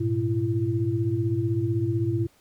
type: tone cluster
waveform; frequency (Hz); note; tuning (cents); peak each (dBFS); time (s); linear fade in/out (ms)
sine; 104.4 / 120.2 / 336.7; G#2 / B2 / E4; +10 / -46 / +37; -26; 0-2.27; 10
effects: pink hiss -60 dBFS RMS until 2.4 s + MP3 96 kbps